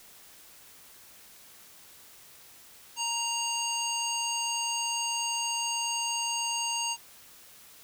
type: harmonic tone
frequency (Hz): 932.3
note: A#5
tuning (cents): 0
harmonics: 1 / 3 / 5 / 7 / 9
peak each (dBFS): -34 / -33 / -37 / -34 / -38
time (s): 2.96-6.97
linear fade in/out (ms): 50
effects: white hiss -53 dBFS RMS until 7.83 s